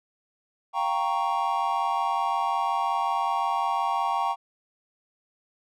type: chord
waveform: triangle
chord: G half-diminished seventh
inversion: third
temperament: equal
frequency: 698.5 / 784 / 932.3 / 1108.7 Hz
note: F5 / G5 / Bb5 / Db6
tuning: 0 / 0 / 0 / 0 cents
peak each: -31 / -26 / -26 / -27 dBFS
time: 0.73-4.36 s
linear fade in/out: 50 ms
effects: none